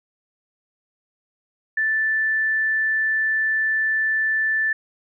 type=tone; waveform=sine; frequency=1760 Hz; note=A6; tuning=in tune; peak=-18 dBFS; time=1.77-4.73 s; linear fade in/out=5 ms; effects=none